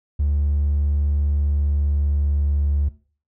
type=tone with pitch glide; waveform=triangle; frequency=72.6 to 71.97 Hz; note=D2 to D2; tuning=-19 to -34 cents; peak=-14 dBFS; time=0.19-2.89 s; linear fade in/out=10 ms; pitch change=-15 cents; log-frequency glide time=1.21-2.72 s; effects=noise-tail reverb RT60 0.4 s tail -19 dB re dry + tanh soft clip ceiling -12 dBFS